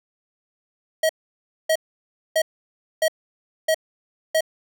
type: tone bursts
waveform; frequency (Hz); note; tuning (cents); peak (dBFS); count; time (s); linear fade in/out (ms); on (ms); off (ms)
square; 637; D#5; +41; -17; 6; 1.03-4.408; 5; 63; 600
effects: none